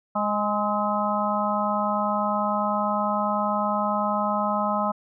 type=harmonic tone with a mistuned harmonic; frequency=207.7 Hz; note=G#3; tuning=in tune; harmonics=1 / 3 / 4 / 5 / 6; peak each=-28 / -28 / -28 / -28 / -28 dBFS; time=0.15-4.92 s; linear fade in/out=10 ms; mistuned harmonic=6; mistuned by=+42 cents; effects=none